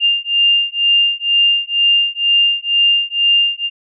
sine beating tone pair, 2800 / 2802.1 Hz, F7 / F7, +4 / +5 cents, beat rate 2.1 Hz, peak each -14 dBFS, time 0-3.7 s, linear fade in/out 50 ms, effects none

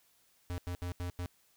square tone bursts at uneven times, 88.5 Hz, F2, 23 cents sharp, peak -36 dBFS, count 5, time 0.5-0.58 / 0.67-0.75 / 0.82-0.92 / 1-1.1 / 1.19-1.26 s, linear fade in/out 0 ms, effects white hiss -69 dBFS RMS until 1.56 s

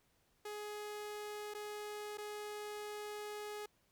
sawtooth tone with dropouts, 418.6 Hz, G#4, 14 cents sharp, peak -39 dBFS, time 0.45-3.66 s, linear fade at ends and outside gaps 5 ms, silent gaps 1.539-1.547 / 2.174-2.182 s, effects pink hiss -75 dBFS RMS until 3.91 s

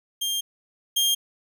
sawtooth tone pair in turn, 3200 / 3214 Hz, G7 / G7, +35 / +43 cents, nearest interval unison, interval 8 cents, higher second, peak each -21 / -16 dBFS, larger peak second, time 0.21-0.41 / 0.96-1.15 s, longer first, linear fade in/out 10 ms, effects none

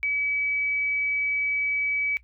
sine tone, 2285 Hz, D7, 48 cents flat, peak -23 dBFS, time 0.03-2.17 s, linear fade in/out 0 ms, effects noise-tail reverb RT60 0.1 s tail -18 dB re dry + added 60 Hz sine -53 dBFS peak until 2.23 s

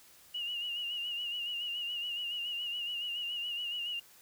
sine tone with vibrato, 2864 Hz, F7, 43 cents sharp, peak -34 dBFS, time 0.34-4 s, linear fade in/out 10 ms, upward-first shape sine, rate 7.1 Hz, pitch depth 52 cents each way, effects white hiss -59 dBFS RMS until 4.21 s

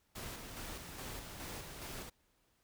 pink noise with tremolo, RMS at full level -45 dBFS, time 0.15-2.1 s, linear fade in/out 10 ms, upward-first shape square, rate 2.4 Hz, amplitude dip 35%, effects pink hiss -75 dBFS RMS until 2.63 s

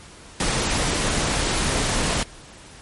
pink noise, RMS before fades -22 dBFS, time 0.4-2.23 s, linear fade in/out 2 ms, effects pink hiss -44 dBFS RMS until 2.81 s + MP3 48 kbps

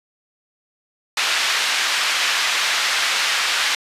pink band-pass noise, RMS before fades -20 dBFS, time 1.17-3.75 s, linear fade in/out 2 ms, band 1600 to 4900 Hz, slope 12 dB/octave, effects resampled to 32000 Hz

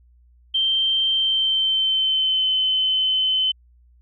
sine tone with pitch glide, 3136 to 3054 Hz, G7 to G7, 0 to -46 cents, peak -17 dBFS, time 0.54-3.52 s, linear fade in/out 10 ms, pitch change -46 cents, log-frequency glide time 1.11-2.49 s, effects added 60 Hz sine -51 dBFS peak until 4.01 s

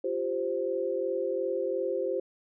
sine chord, F suspended second, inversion none, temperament equal, 349.2 / 392 / 523.3 Hz, F4 / G4 / C5, 0 / 0 / 0 cents, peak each -34 / -32 / -30 dBFS, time 0.04-2.2 s, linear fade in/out 5 ms, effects none

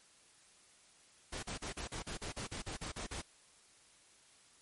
pink noise bursts, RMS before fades -42 dBFS, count 13, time 1.32-3.218 s, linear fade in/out 10 ms, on 110 ms, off 39 ms, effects white hiss -64 dBFS RMS until 4.61 s + MP3 48 kbps

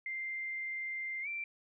sine tone with pitch glide, 2093 to 2349 Hz, C7 to D7, 0 to 0 cents, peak -36 dBFS, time 0.06-1.44 s, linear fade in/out 2 ms, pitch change +200 cents, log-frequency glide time 1.22-1.28 s, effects none

